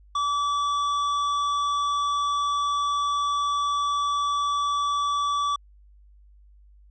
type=tone with hard clipping; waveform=triangle; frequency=1152 Hz; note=D6; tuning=34 cents flat; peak=-24 dBFS; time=0.15-5.56 s; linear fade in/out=5 ms; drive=13 dB; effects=added 50 Hz sine -50 dBFS peak until 6.9 s + resampled to 22050 Hz